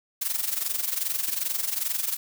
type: noise with amplitude modulation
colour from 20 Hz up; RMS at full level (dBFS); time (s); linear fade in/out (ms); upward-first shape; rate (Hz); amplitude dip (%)
blue; -25; 0.21-2.17; 10; sine; 22.5; 75
effects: none